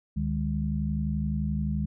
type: tone cluster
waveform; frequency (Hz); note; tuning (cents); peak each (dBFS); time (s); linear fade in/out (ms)
sine; 72.8 / 153.2 / 204.8; D2 / D#3 / G#3; -15 / -27 / -24; -30; 0.16-1.86; 10
effects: none